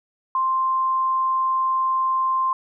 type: tone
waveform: sine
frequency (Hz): 1050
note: C6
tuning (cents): +6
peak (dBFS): -18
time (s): 0.35-2.53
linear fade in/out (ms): 2
effects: none